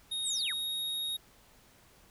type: tone with pitch glide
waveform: square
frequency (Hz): 3729 to 3751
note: A#7 to A#7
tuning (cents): 0 to +10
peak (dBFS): -33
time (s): 0.11-1.17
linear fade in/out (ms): 10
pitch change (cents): +10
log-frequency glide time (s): 0.42-0.55
type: linear sweep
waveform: sine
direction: down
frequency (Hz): 9397 to 908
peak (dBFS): -33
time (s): 0.22-0.54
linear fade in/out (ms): 50
effects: pink hiss -61 dBFS RMS until 2.1 s